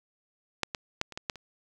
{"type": "clicks", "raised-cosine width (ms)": 0.2, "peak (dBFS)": [-9, -15, -10, -26, -18, -12, -28], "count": 7, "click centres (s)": [0.633, 0.748, 1.014, 1.123, 1.175, 1.298, 1.357], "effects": ["8-bit"]}